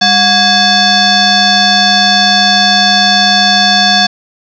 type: tone with frequency modulation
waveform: sine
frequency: 2580 Hz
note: E7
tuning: 38 cents flat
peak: -5 dBFS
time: 0.01-4.07 s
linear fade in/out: 10 ms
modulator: 927 Hz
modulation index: 2.7
effects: none